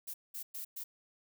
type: noise bursts at uneven times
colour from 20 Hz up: violet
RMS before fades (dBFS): -42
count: 4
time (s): 0.07-0.14 / 0.34-0.43 / 0.54-0.65 / 0.76-0.84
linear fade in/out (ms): 10
effects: none